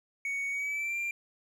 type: tone with pitch glide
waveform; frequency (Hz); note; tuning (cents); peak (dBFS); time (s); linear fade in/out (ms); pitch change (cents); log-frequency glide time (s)
triangle; 2231 to 2377; C#7 to D7; +11 to +20; -29; 0.25-1.11; 2; +109; 0.5-0.98
effects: none